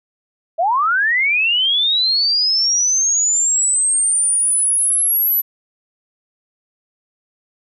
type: linear sweep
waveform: sine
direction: up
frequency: 622.3 to 12000 Hz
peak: -13 dBFS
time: 0.58-5.42 s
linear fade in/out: 20 ms
effects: none